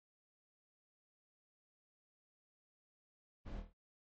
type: noise with echo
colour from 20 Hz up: brown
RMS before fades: -45 dBFS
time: 3.45-3.61 s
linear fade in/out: 20 ms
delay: 25 ms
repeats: 5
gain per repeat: -5 dB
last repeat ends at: 3.735 s
effects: low-pass 4000 Hz 12 dB/octave + MP3 32 kbps